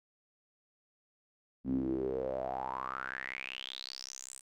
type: tone with band-pass filter sweep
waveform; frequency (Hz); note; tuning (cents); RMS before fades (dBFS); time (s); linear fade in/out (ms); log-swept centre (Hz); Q
sawtooth; 65.2; C2; -5; -38; 1.64-4.42; 50; 230 to 8900; 8.5
effects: none